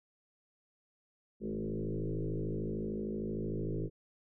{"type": "tone with frequency modulation", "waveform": "sine", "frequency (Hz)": 106.9, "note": "A2", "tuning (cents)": -49, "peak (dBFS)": -33, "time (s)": [1.4, 3.9], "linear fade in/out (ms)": 50, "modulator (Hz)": 53.3, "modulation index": 6.4, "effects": []}